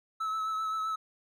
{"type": "tone with vibrato", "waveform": "triangle", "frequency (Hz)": 1300, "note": "E6", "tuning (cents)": -24, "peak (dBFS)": -28, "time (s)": [0.2, 0.96], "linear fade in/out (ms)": 10, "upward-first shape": "sine", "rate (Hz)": 7.7, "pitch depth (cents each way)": 24, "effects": []}